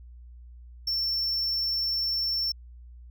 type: tone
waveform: triangle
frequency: 5410 Hz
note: E8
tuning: 44 cents sharp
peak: -24 dBFS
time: 0.87-2.52 s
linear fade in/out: 5 ms
effects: added 60 Hz sine -44 dBFS peak until 3.1 s